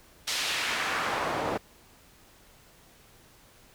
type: noise with band-pass filter sweep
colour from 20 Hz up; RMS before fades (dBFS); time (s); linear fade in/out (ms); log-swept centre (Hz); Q
pink; -30; 0.27-1.58; 10; 4500 to 520; 1
effects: pink hiss -57 dBFS RMS until 3.74 s